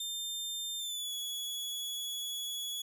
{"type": "tone with pitch glide", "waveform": "sawtooth", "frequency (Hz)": [3600, 3378], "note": ["A7", "G#7"], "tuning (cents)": [39, 29], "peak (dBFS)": -33, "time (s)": [0, 2.82], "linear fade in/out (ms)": 5, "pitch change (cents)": -110, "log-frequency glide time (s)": [0.79, 1.13], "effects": []}